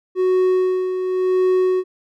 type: tone with tremolo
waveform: triangle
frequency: 370 Hz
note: F#4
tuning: in tune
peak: -11 dBFS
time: 0.15-1.84 s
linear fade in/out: 50 ms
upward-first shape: sine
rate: 0.92 Hz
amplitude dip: 55%
effects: none